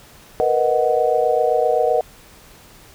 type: chord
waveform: sine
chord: B major seventh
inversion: third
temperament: equal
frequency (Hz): 466.2 / 493.9 / 622.3 / 740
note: A#4 / B4 / D#5 / F#5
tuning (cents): 0 / 0 / 0 / 0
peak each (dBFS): -20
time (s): 0.4-2.01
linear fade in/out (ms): 0
effects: pink hiss -46 dBFS RMS until 2.94 s